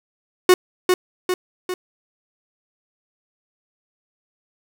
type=tone with echo; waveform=45% pulse; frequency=365.6 Hz; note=F#4; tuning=21 cents flat; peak=-8 dBFS; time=0.49-0.54 s; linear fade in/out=2 ms; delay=400 ms; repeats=3; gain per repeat=-5 dB; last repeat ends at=1.74 s; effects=none